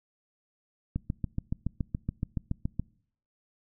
click train, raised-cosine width 5 ms, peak -17 dBFS, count 14, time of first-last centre 0.96-2.796 s, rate 7.08 Hz, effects noise-tail reverb RT60 0.6 s tail -24 dB re dry

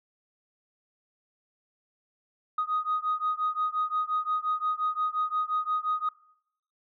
sine beating tone pair, 1244.5 / 1250.2 Hz, D#6 / D#6, 0 / +8 cents, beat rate 5.7 Hz, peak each -28 dBFS, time 2.58-6.09 s, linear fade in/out 5 ms, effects noise-tail reverb RT60 0.7 s tail -21 dB re dry + tanh soft clip ceiling -20 dBFS

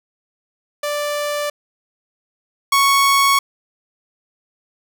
sawtooth tone pair in turn, 587.3 / 1108.7 Hz, D5 / C#6, 0 / 0 cents, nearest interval major seventh, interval 1100 cents, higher second, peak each -16 / -8 dBFS, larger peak second, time 0.83-1.5 / 2.72-3.39 s, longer neither, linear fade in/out 5 ms, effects none

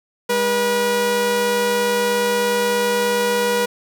sawtooth tone pair together, 203.3 / 483.5 Hz, G#3 / B4, -37 / -37 cents, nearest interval octave + minor third, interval 1500 cents, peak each -22 / -13 dBFS, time 0.29-3.66 s, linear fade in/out 10 ms, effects none

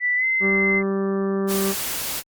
sine tone with pitch glide, 1975 to 2064 Hz, B6 to C7, 0 to -24 cents, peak -18 dBFS, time 0-0.83 s, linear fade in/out 50 ms, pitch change +76 cents, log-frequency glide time 0.16-0.25 s
harmonic tone, 195.2 Hz, G3, 7 cents flat, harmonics 1 / 2 / 3 / 4 / 5 / 6 / 7 / 8 / 9, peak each -23 / -23 / -35 / -41 / -43 / -35 / -46 / -45 / -44 dBFS, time 0.4-1.75 s, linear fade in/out 50 ms
white noise, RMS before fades -27 dBFS, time 1.47-2.23 s, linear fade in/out 50 ms
effects Opus 48 kbps

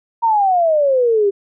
sine exponential sweep, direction down, 943 to 390 Hz, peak -11 dBFS, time 0.22-1.31 s, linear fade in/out 20 ms, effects none

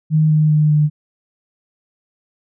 sine tone with pitch steps, 155.56 / 153.77 / 152.01 / 150.26 Hz, D#3 / D#3 / D#3 / D3, 0 / -20 / -40 / +40 cents, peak -10 dBFS, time 0.1-0.9 s, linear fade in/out 50 ms, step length 200 ms, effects none

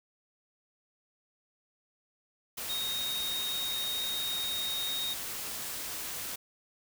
sine tone in noise, 3729 Hz, A#7, in tune, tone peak -32 dBFS, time 2.69-5.14 s, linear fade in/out 10 ms, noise white, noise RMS -38 dBFS, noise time 2.57-6.36 s, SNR +3 dB, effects none

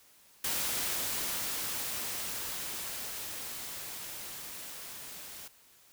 white noise with level ramp, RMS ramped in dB -32 to -46 dBFS, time 0.44-5.48 s, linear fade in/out 5 ms, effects white hiss -61 dBFS RMS until 5.92 s

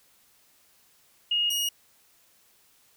sine / sawtooth tone pair in turn, 2864 / 2876 Hz, F7 / F#7, +43 / -50 cents, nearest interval unison, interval 7 cents, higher second, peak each -22 dBFS, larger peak neither, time 1.31-1.5 / 1.5-1.69 s, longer neither, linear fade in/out 5 ms, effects white hiss -62 dBFS RMS until 2.96 s

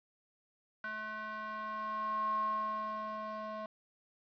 square tone with band-pass filter sweep, 215.3 Hz, A3, 37 cents flat, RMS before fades -38 dBFS, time 0.84-3.66 s, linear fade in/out 2 ms, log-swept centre 1400 to 860 Hz, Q 9.9, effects resampled to 11025 Hz + 10-bit

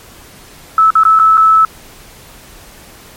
sine tone with dropouts, 1306 Hz, E6, 17 cents flat, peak -4 dBFS, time 0.78-1.65 s, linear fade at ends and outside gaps 2 ms, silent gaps 0.905-0.953 / 1.035-1.051 / 1.191-1.197 / 1.372-1.377 s, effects pink hiss -38 dBFS RMS until 3.16 s + MP3 64 kbps

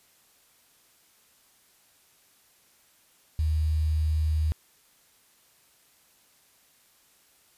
sine tone with quantisation, 77.78 Hz, D#2, in tune, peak -22 dBFS, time 3.39-4.52 s, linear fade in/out 0 ms, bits 8, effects white hiss -62 dBFS RMS until 7.57 s + resampled to 32000 Hz

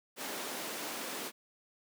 pink high-pass noise, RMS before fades -40 dBFS, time 0.16-1.32 s, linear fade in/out 50 ms, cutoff 240 Hz, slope 24 dB/octave, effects none

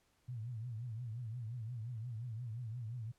sine tone with vibrato, 116.54 Hz, A#2, in tune, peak -40 dBFS, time 0.28-3.12 s, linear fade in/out 10 ms, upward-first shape triangle, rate 5.7 Hz, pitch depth 170 cents each way, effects pink hiss -75 dBFS RMS until 3.18 s + low-pass 12000 Hz 12 dB/octave

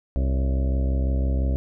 harmonic tone with a mistuned harmonic, 65.9 Hz, C2, 13 cents sharp, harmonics 1 / 2 / 3 / 4 / 5 / 6 / 7 / 8 / 9 / 10, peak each -20 / -31 / -35 / -33 / -40 / -42 / -43 / -38 / -45 / -44 dBFS, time 0.16-1.56 s, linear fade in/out 0 ms, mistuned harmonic 8, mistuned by +74 cents, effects none

